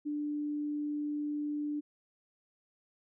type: tone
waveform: sine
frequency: 295.5 Hz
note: D4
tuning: 11 cents sharp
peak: -32 dBFS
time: 0.05-1.81 s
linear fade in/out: 20 ms
effects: none